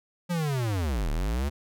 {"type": "linear two-way sweep", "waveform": "square", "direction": "down then up", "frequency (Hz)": [180, 34.74, 75], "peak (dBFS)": -26, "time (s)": [0.29, 1.5], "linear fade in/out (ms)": 20, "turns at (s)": 1.1, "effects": []}